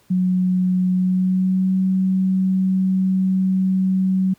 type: tone with pitch glide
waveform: sine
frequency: 183.5 to 188.33 Hz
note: F#3 to F#3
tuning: -14 to +31 cents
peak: -15 dBFS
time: 0.1-4.34 s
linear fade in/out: 10 ms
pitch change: +45 cents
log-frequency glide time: 0.92-1.74 s
effects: pink hiss -57 dBFS RMS until 4.38 s + high-pass 60 Hz 12 dB/octave